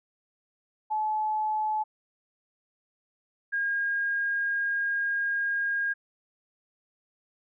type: tone pair in turn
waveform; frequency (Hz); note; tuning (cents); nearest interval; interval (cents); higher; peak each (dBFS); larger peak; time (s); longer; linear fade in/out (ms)
sine; 860 / 1623.5; A5 / G#6; -40 / -40; major seventh; 1100; second; -25; neither; 0.9-1.84 / 3.52-5.94; second; 20
effects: none